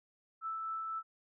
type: tone with tremolo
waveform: sine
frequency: 1318.5 Hz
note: E6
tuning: in tune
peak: -35 dBFS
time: 0.41-1.03 s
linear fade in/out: 50 ms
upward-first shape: triangle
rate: 4 Hz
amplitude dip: 25%
effects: none